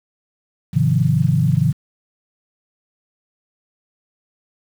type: chord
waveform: sine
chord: F minor seventh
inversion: first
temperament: equal with one note detuned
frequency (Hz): 103.83 / 130.81 / 155.56 / 176.64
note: Ab2 / C3 / Eb3 / F3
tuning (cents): 0 / 0 / 0 / +20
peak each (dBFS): -22 / -17 / -17 / -21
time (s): 0.73-1.73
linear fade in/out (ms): 20
effects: 7-bit